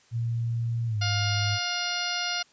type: tone with pitch glide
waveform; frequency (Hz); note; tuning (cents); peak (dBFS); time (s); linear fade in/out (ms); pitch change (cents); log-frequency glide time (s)
sine; 116.54 to 103.23; A#2 to G#2; 0 to -10; -25; 0.11-1.59; 50; -210; 0.87-0.99
type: harmonic tone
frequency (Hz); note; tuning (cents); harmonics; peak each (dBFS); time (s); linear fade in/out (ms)
707; F5; +21; 1 / 2 / 3 / 4 / 5 / 6 / 7 / 8; -36 / -33 / -36 / -34 / -38 / -35 / -35 / -37; 1.01-2.43; 10
effects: white hiss -60 dBFS RMS until 2.52 s + resampled to 16000 Hz